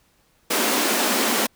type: high-pass noise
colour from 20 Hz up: pink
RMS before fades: -21 dBFS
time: 0.5-1.47 s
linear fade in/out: 10 ms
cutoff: 200 Hz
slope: 96 dB/octave
effects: pink hiss -62 dBFS RMS until 1.55 s